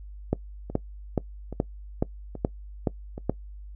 two click trains, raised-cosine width 2 ms, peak -9 / -22 dBFS, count 8 / 4, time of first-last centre 0.33-3.296 / 0.7-3.179 s, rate 2.36 / 1.21 Hz, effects noise-tail reverb RT60 0.1 s tail -21 dB re dry + added 50 Hz sine -39 dBFS peak until 3.75 s

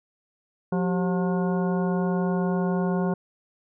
harmonic tone with a mistuned harmonic, 179.6 Hz, F3, 49 cents sharp, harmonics 1 / 2 / 3 / 4 / 5 / 6 / 8, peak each -23 / -29 / -33 / -35 / -37 / -39 / -41 dBFS, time 0.72-3.14 s, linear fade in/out 5 ms, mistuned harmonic 2, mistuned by +130 cents, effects none

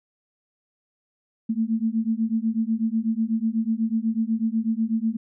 sine beating tone pair, 220 / 228.1 Hz, A3 / A#3, 0 / -37 cents, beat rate 8.1 Hz, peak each -24 dBFS, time 1.49-5.17 s, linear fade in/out 10 ms, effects none

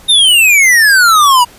square exponential sweep, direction down, 3724 to 948 Hz, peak -5 dBFS, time 0.08-1.45 s, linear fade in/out 20 ms, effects pink hiss -39 dBFS RMS until 1.58 s + resampled to 32000 Hz

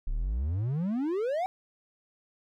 triangle exponential sweep, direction up, 30.21 to 775 Hz, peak -25 dBFS, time 0.07-1.46 s, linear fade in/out 0 ms, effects none

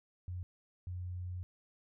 sine tone bursts at uneven times, 90.1 Hz, F#2, 45 cents flat, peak -38 dBFS, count 2, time 0.28-0.43 / 0.87-1.43 s, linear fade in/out 0 ms, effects none

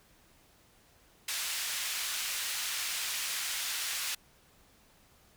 pink band-pass noise, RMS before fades -35 dBFS, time 1.28-4.15 s, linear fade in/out 5 ms, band 2100 to 14000 Hz, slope 12 dB/octave, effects pink hiss -63 dBFS RMS until 5.36 s

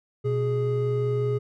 triangle tone pair together, 123.47 / 415.8 Hz, B2 / G#4, 0 / +2 cents, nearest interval octave + major sixth, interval 2102 cents, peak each -23 dBFS, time 0.24-1.39 s, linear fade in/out 20 ms, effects none

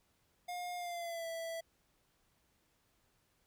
square tone with pitch glide, 712 to 660.5 Hz, F5 to E5, +33 to +3 cents, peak -40 dBFS, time 0.48-1.61 s, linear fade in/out 10 ms, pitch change -130 cents, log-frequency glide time 0.76-1.27 s, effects pink hiss -75 dBFS RMS until 3.46 s

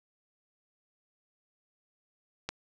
click, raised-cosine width 0.2 ms, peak -16 dBFS, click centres 2.49 s, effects none

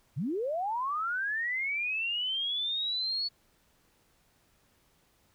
sine linear sweep, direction up, 110.8 to 4440 Hz, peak -29 dBFS, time 0.16-3.29 s, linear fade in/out 20 ms, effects pink hiss -68 dBFS RMS until 5.34 s

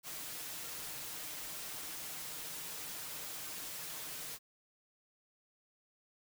white noise with comb filter, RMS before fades -44 dBFS, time 0.03-4.39 s, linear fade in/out 50 ms, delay 6.5 ms, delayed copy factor +0.5, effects none

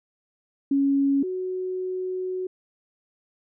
sine tone pair in turn, 277.2 / 370 Hz, C#4 / F#4, 0 / 0 cents, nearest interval perfect fourth, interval 500 cents, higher second, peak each -18 / -26 dBFS, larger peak first, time 0.71-1.23 / 1.23-2.47 s, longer second, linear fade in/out 5 ms, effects none

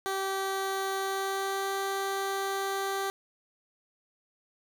15% pulse tone with pitch glide, 387.2 to 390.8 Hz, G4 to G4, -21 to -5 cents, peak -23 dBFS, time 0.06-3.1 s, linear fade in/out 0 ms, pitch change +16 cents, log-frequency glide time 0.96-1.73 s, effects none

